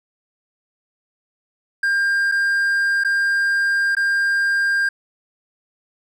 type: tone with dropouts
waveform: triangle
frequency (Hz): 1600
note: G6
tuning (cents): +35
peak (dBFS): -14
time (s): 1.83-4.89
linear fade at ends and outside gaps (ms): 5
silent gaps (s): 2.316-2.32 / 3.038-3.047 / 3.951-3.967
effects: none